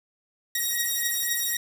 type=beating tone pair; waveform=5% pulse; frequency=1889 / 1892.9 Hz; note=A#6 / A#6; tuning=+22 / +26 cents; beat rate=3.9 Hz; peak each=-17 dBFS; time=0.55-1.57 s; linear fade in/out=5 ms; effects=7-bit